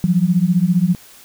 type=beating tone pair; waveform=sine; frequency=170.6 / 185.6 Hz; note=F3 / F#3; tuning=-40 / +6 cents; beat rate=15 Hz; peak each=-15 dBFS; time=0.04-0.95 s; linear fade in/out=0 ms; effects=white hiss -44 dBFS RMS until 1.24 s